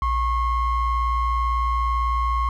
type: ring-modulated tone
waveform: triangle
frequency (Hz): 516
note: C5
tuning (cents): -24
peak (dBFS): -14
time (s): 0.02-2.49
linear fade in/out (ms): 2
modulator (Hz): 575
effects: none